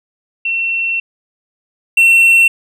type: tone pair in turn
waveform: sine / triangle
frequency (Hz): 2710 / 2710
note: E7 / E7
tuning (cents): +47 / +47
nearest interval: unison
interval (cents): 0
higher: neither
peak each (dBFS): -14 / -4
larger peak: second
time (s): 0.45-1 / 1.97-2.48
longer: first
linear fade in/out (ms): 5
effects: none